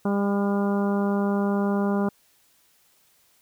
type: harmonic tone with a mistuned harmonic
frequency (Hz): 200.6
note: G3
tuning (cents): +40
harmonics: 1 / 2 / 3 / 4 / 5 / 6 / 7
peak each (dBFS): -22 / -28 / -32 / -34 / -36 / -38 / -39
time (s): 0.05-2.09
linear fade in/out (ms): 5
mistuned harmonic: 7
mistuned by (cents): +21
effects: white hiss -62 dBFS RMS until 3.41 s